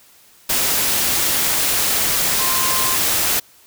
sine tone in noise, 1046.5 Hz, C6, in tune, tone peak -24 dBFS, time 2.39-2.96 s, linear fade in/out 10 ms, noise white, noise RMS -18 dBFS, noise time 0.49-3.4 s, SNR -9 dB, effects white hiss -50 dBFS RMS until 3.66 s

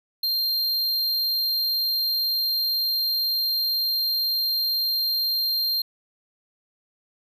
square tone, 4186 Hz, C8, in tune, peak -22 dBFS, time 0.23-5.82 s, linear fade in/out 5 ms, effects none

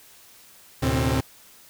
sawtooth tone cluster, 74.8 / 112.2 / 128.1 / 266.1 Hz, D2 / A2 / C3 / C4, +32 / +34 / -36 / +29 cents, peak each -22 dBFS, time 0.82-1.21 s, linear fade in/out 10 ms, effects white hiss -51 dBFS RMS until 1.69 s

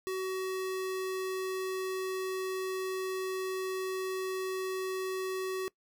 square tone, 376.4 Hz, F#4, 30 cents sharp, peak -33 dBFS, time 0.07-5.68 s, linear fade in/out 0 ms, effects noise-tail reverb RT60 0.1 s tail -22 dB re dry

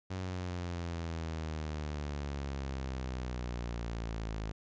sawtooth exponential sweep, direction down, 94.2 to 53.1 Hz, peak -32 dBFS, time 0.1-4.52 s, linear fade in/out 10 ms, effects resampled to 16000 Hz

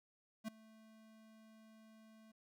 square tone with ADSR envelope, 220 Hz, A3, in tune, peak -39 dBFS, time 0.44-2.32 s, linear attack 40 ms, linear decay 7 ms, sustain -23 dB, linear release 10 ms, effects 13-bit

